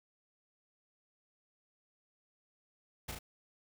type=noise with echo; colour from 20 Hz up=pink; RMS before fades=-40 dBFS; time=3.08-3.12 s; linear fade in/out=10 ms; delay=35 ms; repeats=2; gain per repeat=-3 dB; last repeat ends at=3.19 s; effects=none